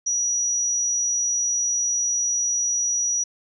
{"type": "tone", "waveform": "sine", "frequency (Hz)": 5820, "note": "F#8", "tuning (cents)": -29, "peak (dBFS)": -20, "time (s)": [0.06, 3.24], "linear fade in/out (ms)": 10, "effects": []}